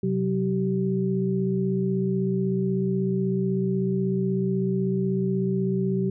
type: tone cluster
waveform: sine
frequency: 130.4 / 186.6 / 385.7 Hz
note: C3 / F#3 / G4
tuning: -5 / +15 / -28 cents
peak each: -28 / -24 / -27 dBFS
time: 0.03-6.1 s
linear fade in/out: 5 ms
effects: none